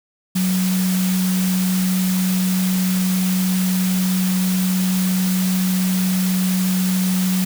sine tone in noise, 185.4 Hz, F#3, 4 cents sharp, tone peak -16 dBFS, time 0.35-7.45 s, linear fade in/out 10 ms, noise white, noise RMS -27 dBFS, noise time 0.35-7.45 s, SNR +8 dB, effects none

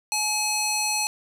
square tone with band-pass filter, 850 Hz, G#5, 40 cents sharp, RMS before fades -25 dBFS, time 0.12-1.07 s, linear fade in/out 0 ms, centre 7100 Hz, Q 0.82, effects none

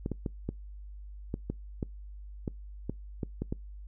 clicks, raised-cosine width 3 ms, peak -19 dBFS, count 12, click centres 0.061 / 0.117 / 0.262 / 0.49 / 1.341 / 1.5 / 1.828 / 2.478 / 2.896 / 3.232 / 3.42 / 3.525 s, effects noise-tail reverb RT60 0.2 s tail -26 dB re dry + added 50 Hz sine -42 dBFS peak until 3.87 s

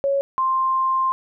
sine tone pair in turn, 554.4 / 1049.9 Hz, C#5 / C6, 0 / +6 cents, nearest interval major seventh, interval 1106 cents, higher second, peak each -17 dBFS, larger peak neither, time 0.04-0.21 / 0.38-1.12 s, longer second, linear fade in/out 0 ms, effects none

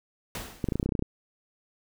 pink noise with exponential decay, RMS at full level -34 dBFS, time 0.35-0.86 s, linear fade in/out 1 ms, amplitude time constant 110 ms
clicks, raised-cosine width 3 ms, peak -14 dBFS, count 12, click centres 0.642 / 0.687 / 0.722 / 0.756 / 0.798 / 0.829 / 0.86 / 0.891 / 0.922 / 0.952 / 0.993 / 1.024 s
effects none

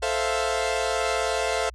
sawtooth chord, F major seventh, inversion first, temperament equal, 440 / 523.3 / 659.3 / 698.5 Hz, A4 / C5 / E5 / F5, 0 / 0 / 0 / 0 cents, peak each -25 dBFS, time 0.02-1.7 s, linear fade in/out 10 ms, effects added 60 Hz sine -41 dBFS peak until 1.74 s + resampled to 22050 Hz

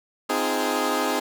15% pulse chord, F minor seventh, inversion second, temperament equal with one note detuned, 258.8 / 311.1 / 349.2 / 415.3 Hz, C4 / Eb4 / F4 / Ab4, -19 / 0 / 0 / 0 cents, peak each -21 / -21 / -26 / -20 dBFS, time 0.29-1.2 s, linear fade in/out 10 ms, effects none

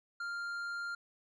sine tone with tanh clipping, 1396.9 Hz, F6, in tune, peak -38 dBFS, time 0.2-0.95 s, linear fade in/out 5 ms, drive 8 dB, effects none

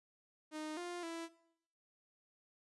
sawtooth tone with pitch steps, 308.4 / 351.1 / 331.9 Hz, D#4 / F4 / E4, -15 / +9 / +12 cents, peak -38 dBFS, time 0.51-1.29 s, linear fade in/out 50 ms, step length 260 ms, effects noise-tail reverb RT60 0.7 s tail -18 dB re dry + resampled to 24000 Hz

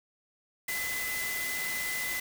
sine tone in noise, 2018 Hz, B6, 37 cents sharp, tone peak -33 dBFS, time 0.68-2.2 s, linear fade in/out 5 ms, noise white, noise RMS -36 dBFS, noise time 0.68-2.2 s, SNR 0 dB, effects none

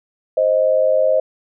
sine tone pair together, 525 / 624.3 Hz, C5 / D#5, +6 / +6 cents, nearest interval minor third, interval 300 cents, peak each -15 dBFS, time 0.37-1.2 s, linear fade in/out 5 ms, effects none

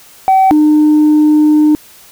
sine tone pair in turn, 764 / 303.2 Hz, G5 / D#4, -45 / -45 cents, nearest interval octave + major third, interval 1600 cents, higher first, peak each -3 dBFS, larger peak neither, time 0.28-0.51 / 0.51-1.75 s, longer second, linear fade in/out 0 ms, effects tanh soft clip ceiling -3 dBFS + white hiss -40 dBFS RMS until 2.11 s

